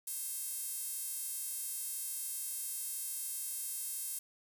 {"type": "tone with high-pass filter", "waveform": "sawtooth", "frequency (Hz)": 533, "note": "C5", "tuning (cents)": 32, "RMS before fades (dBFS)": -40, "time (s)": [0.07, 4.19], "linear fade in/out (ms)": 5, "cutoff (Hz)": 10000, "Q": 1.7, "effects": ["10-bit"]}